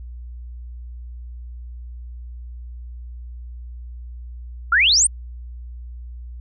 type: exponential sweep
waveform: sine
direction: up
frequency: 1318.5 to 9397 Hz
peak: -12 dBFS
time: 4.72-5.07 s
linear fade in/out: 5 ms
effects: added 60 Hz sine -32 dBFS peak until 6.4 s